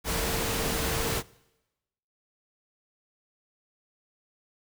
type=tone in noise; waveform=sine; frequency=453.7 Hz; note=A#4; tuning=47 cents flat; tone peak=-36 dBFS; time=0.04-1.23 s; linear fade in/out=50 ms; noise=pink; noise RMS=-29 dBFS; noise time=0.04-1.23 s; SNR=-10 dB; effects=noise-tail reverb RT60 1.0 s tail -23 dB re dry